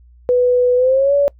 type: tone with pitch glide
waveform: sine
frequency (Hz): 494.9 to 568.5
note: B4 to C#5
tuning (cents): +4 to +44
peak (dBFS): -10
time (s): 0.29-1.28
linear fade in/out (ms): 0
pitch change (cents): +240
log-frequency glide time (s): 0.76-1.14
effects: noise-tail reverb RT60 0.1 s tail -24 dB re dry + added 60 Hz sine -43 dBFS peak until 1.39 s